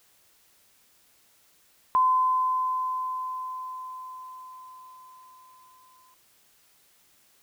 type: tone with exponential decay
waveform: sine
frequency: 1024 Hz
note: C6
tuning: 38 cents flat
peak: -17 dBFS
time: 1.95-6.14 s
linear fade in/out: 0 ms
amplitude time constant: 910 ms
effects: white hiss -62 dBFS RMS until 7.42 s